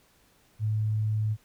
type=tone; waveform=sine; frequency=107.8 Hz; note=A2; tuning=35 cents flat; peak=-24 dBFS; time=0.59-1.37 s; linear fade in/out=50 ms; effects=pink hiss -63 dBFS RMS until 1.44 s